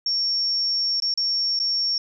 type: tone with dropouts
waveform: sine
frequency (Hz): 5490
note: F8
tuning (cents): -31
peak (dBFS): -20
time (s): 0.06-1.98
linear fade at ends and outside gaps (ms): 2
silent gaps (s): 1.001-1.022 / 1.14-1.175 / 1.591-1.599
effects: none